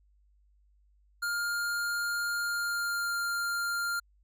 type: tone with pitch glide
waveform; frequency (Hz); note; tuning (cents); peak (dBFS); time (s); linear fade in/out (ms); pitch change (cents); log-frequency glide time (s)
square; 1408 to 1396.7; F6 to F6; +14 to 0; -30; 1.22-4; 10; -14; 2.39-3.18
effects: added 50 Hz sine -62 dBFS peak until 4.23 s